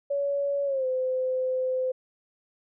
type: tone with pitch glide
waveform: sine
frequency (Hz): 564 to 514.2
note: C#5 to C5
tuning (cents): +30 to -30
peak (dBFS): -24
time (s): 0.1-1.92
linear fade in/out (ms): 10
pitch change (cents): -160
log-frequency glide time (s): 0.65-0.86
effects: none